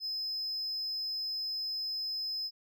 triangle tone, 5100 Hz, D#8, 42 cents sharp, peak -32 dBFS, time 0-2.51 s, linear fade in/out 50 ms, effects none

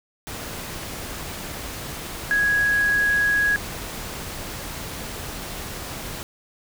sine tone in noise, 1661.2 Hz, G#6, in tune, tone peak -17 dBFS, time 2.31-3.56 s, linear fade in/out 0 ms, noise pink, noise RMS -33 dBFS, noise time 0.27-6.23 s, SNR +13 dB, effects none

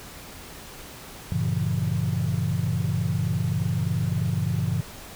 sine chord, G diminished seventh, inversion none, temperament just, 98 / 117.6 / 141.12 / 169.34 Hz, G2 / Bb2 / Db3 / Fb3, 0 / +16 / +31 / +47 cents, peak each -27 dBFS, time 1.32-4.81 s, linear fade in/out 0 ms, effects tanh soft clip ceiling -15 dBFS + pink hiss -42 dBFS RMS until 5.15 s

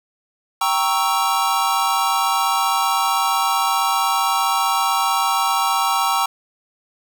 square chord, G diminished seventh, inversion none, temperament equal, 784 / 932.3 / 1108.7 / 1318.5 Hz, G5 / Bb5 / Db6 / Fb6, 0 / 0 / 0 / 0 cents, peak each -23 dBFS, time 0.61-6.26 s, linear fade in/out 5 ms, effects none

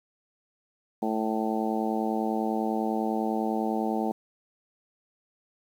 harmonic tone, 110 Hz, A2, in tune, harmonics 2 / 3 / 4 / 5 / 6 / 7 / 8, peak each -29 / -32 / -34 / -37 / -37 / -32 / -37 dBFS, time 1.02-4.12 s, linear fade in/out 5 ms, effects 9-bit

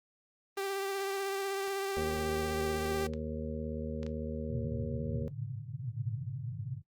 sawtooth tone with vibrato, 392 Hz, G4, in tune, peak -29 dBFS, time 0.57-3.07 s, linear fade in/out 5 ms, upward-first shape triangle, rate 16 Hz, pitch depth 28 cents each way
clicks, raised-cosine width 0.2 ms, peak -30 dBFS, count 5, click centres 1.677 / 2.857 / 3.136 / 4.031 / 4.065 s
harmonic tone, 77.78 Hz, D#2, in tune, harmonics 1 / 2 / 3 / 5 / 6 / 7, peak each -40 / -43 / -39 / -46 / -42 / -43 dBFS, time 1.97-5.28 s, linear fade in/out 0 ms
pink band-pass noise, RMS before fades -39 dBFS, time 4.47-6.82 s, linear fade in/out 50 ms, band 100 to 150 Hz, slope 96 dB/octave
effects noise-tail reverb RT60 0.1 s tail -18 dB re dry + Opus 32 kbps

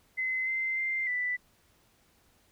sine tone with pitch steps, 2047 / 2075 / 2090 / 1982 Hz, C7 / C7 / C7 / B6, -38 / -15 / -2 / +6 cents, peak -28 dBFS, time 0.17-1.37 s, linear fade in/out 20 ms, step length 300 ms, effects pink hiss -66 dBFS RMS until 2.51 s

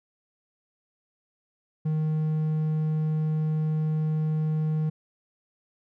triangle tone, 155.56 Hz, D#3, in tune, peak -21 dBFS, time 1.85-4.9 s, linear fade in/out 10 ms, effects none

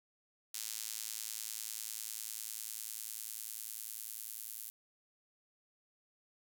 sawtooth tone with high-pass filter sweep, 110 Hz, A2, in tune, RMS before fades -44 dBFS, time 0.54-4.7 s, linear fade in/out 5 ms, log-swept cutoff 6200 to 11000 Hz, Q 0.86, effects none

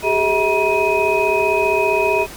sine tone cluster, 386.6 / 421.9 / 643 / 957 / 2510 Hz, G4 / G#4 / E5 / A#5 / D#7, -24 / +27 / -43 / +45 / +15 cents, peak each -20 dBFS, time 0.02-2.27 s, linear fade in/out 50 ms, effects pink hiss -35 dBFS RMS until 2.36 s + MP3 96 kbps

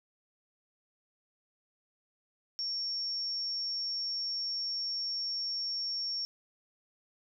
sine tone, 5490 Hz, F8, 31 cents flat, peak -32 dBFS, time 2.59-6.25 s, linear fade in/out 0 ms, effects none

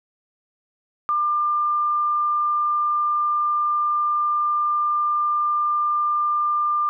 sine tone, 1196 Hz, D6, 31 cents sharp, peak -18 dBFS, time 1.09-6.89 s, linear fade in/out 0 ms, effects none

